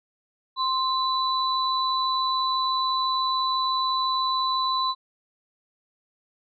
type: tone pair together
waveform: sine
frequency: 1046 / 3973 Hz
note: C6 / B7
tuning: -1 / +10 cents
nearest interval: octave + major seventh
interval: 2311 cents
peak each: -23 / -27 dBFS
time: 0.56-4.95 s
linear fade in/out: 50 ms
effects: none